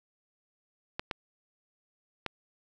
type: clicks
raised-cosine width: 0.3 ms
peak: -16 dBFS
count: 3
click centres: 0.995 / 1.112 / 2.263 s
effects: none